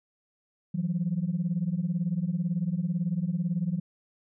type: beating tone pair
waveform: sine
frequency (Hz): 164.9 / 182.9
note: E3 / F#3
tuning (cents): +1 / -20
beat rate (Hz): 18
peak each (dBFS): -28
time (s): 0.74-3.8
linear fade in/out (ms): 10
effects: tanh soft clip ceiling -19 dBFS